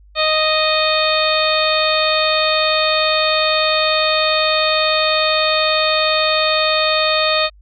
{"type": "harmonic tone with a mistuned harmonic", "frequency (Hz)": 622.3, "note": "D#5", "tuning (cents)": 0, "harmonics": [1, 2, 3, 4, 5, 6, 7], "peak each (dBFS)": [-18, -20, -25, -21, -28, -21, -22], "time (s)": [0.15, 7.5], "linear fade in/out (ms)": 50, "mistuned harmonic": 6, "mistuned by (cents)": -33, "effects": ["added 50 Hz sine -43 dBFS peak until 7.61 s"]}